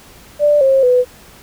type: tone with pitch steps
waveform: sine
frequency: 589 / 536 / 497.8 Hz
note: D5 / C5 / B4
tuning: +5 / +42 / +14 cents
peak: -8 dBFS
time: 0.39-1.05 s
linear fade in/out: 50 ms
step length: 220 ms
effects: pink hiss -42 dBFS RMS until 1.42 s